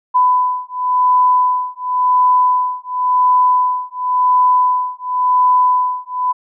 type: beating tone pair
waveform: sine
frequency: 1000 / 1000.93 Hz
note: B5 / B5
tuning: +21 / +23 cents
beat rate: 0.93 Hz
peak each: -14 dBFS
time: 0.14-6.33 s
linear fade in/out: 20 ms
effects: none